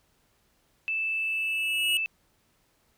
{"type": "tone", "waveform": "sine", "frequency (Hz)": 2637, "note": "E7", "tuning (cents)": 0, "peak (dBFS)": -26, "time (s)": [0.88, 2.06], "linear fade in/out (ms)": 0}
{"type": "tone with exponential growth", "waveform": "square", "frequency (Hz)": 2898, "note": "F#7", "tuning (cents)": -37, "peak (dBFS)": -23, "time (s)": [0.91, 1.97], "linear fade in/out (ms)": 1, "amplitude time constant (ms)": 230}
{"effects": ["pink hiss -68 dBFS RMS until 2.97 s"]}